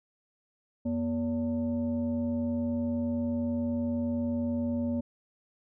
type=tone with frequency modulation; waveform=sine; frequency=240 Hz; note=B3; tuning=49 cents flat; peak=-27 dBFS; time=0.85-5.01 s; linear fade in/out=10 ms; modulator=329 Hz; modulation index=0.63; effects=none